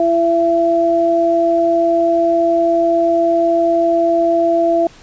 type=tone pair together; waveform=sine; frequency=336 / 672 Hz; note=E4 / E5; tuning=+33 / +33 cents; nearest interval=octave; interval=1200 cents; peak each=-16 / -12 dBFS; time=0-4.87 s; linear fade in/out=2 ms; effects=pink hiss -43 dBFS RMS until 5.02 s + resampled to 16000 Hz